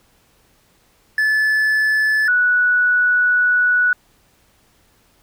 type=tone pair in turn; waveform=triangle / sine; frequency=1734 / 1473.1 Hz; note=A6 / F#6; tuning=-26 / -8 cents; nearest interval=minor third; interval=282 cents; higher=first; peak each=-12 dBFS; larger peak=neither; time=1.18-2.28 / 2.28-3.93 s; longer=second; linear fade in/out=2 ms; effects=pink hiss -57 dBFS RMS until 5.22 s